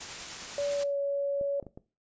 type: noise with tremolo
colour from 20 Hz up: white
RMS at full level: -38 dBFS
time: 0-0.84 s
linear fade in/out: 10 ms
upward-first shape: triangle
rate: 10 Hz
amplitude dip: 25%
type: tone with pitch glide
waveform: sine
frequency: 572 to 562.2 Hz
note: D5 to C#5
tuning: -46 to +24 cents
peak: -27 dBFS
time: 0.58-1.6 s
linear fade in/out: 2 ms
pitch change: -30 cents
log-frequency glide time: 0.72-0.97 s
type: clicks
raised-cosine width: 2 ms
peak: -30 dBFS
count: 4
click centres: 1.412 / 1.627 / 1.667 / 1.775 s
effects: noise-tail reverb RT60 0.3 s tail -18 dB re dry + resampled to 16000 Hz